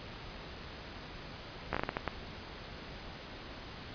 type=slowing click train; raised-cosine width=0.5 ms; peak=-16 dBFS; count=8; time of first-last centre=1.73-2.077 s; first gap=15 ms; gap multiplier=1.39; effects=pink hiss -46 dBFS RMS until 3.94 s + resampled to 11025 Hz